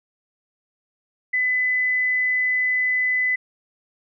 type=tone; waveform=sine; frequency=2007 Hz; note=B6; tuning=27 cents sharp; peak=-18 dBFS; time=1.33-3.36 s; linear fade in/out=10 ms; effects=none